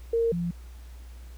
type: tone pair in turn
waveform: sine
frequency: 460.9 / 172.64 Hz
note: A#4 / F3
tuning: -20 / -20 cents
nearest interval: octave + perfect fourth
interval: 1700 cents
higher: first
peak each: -21 / -26 dBFS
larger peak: first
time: 0.13-0.32 / 0.32-0.51 s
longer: neither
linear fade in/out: 5 ms
effects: added 60 Hz sine -41 dBFS peak until 1.37 s + pink hiss -57 dBFS RMS until 1.37 s